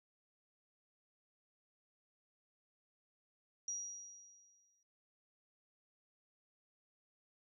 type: tone with exponential decay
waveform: sine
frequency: 5750 Hz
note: F8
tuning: 50 cents sharp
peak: -37 dBFS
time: 3.68-4.83 s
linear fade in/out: 2 ms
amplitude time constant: 250 ms
effects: none